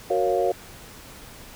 sine chord, Gb major seventh, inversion none, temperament equal, 370 / 466.2 / 554.4 / 698.5 Hz, Gb4 / Bb4 / Db5 / F5, 0 / 0 / 0 / 0 cents, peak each -25 dBFS, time 0.1-0.52 s, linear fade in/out 5 ms, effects pink hiss -44 dBFS RMS until 1.55 s

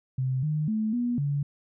sine tone with pitch steps, 130.2 / 152.6 / 217.2 / 241.9 / 142.9 Hz, C3 / D#3 / A3 / B3 / D3, -8 / -33 / -22 / -36 / -47 cents, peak -24 dBFS, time 0.18-1.43 s, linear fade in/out 5 ms, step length 250 ms, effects none

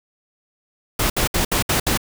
pink noise bursts, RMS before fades -19 dBFS, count 6, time 0.99-1.975 s, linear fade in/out 5 ms, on 110 ms, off 65 ms, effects none

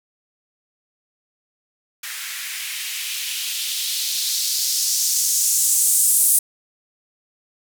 violet noise with band-pass filter sweep, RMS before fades -21 dBFS, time 2.03-6.39 s, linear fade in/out 5 ms, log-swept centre 1700 to 9700 Hz, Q 2, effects none

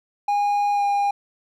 triangle tone with pitch glide, 818 to 808.6 Hz, G#5 to G#5, -26 to -46 cents, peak -16 dBFS, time 0.28-1.11 s, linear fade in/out 5 ms, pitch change -20 cents, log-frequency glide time 0.73-0.83 s, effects none

